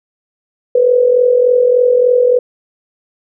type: tone with amplitude modulation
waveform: sine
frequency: 494.6 Hz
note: B4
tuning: 3 cents sharp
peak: -4 dBFS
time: 0.75-2.39 s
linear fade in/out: 5 ms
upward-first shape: sine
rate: 43.4 Hz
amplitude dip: 65%
effects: none